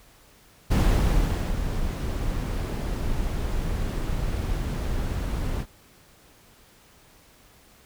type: noise with ADSR envelope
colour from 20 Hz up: brown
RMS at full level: -18 dBFS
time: 0.7-5.66 s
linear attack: 18 ms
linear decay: 820 ms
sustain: -9 dB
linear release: 55 ms
effects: pink hiss -55 dBFS RMS until 7.85 s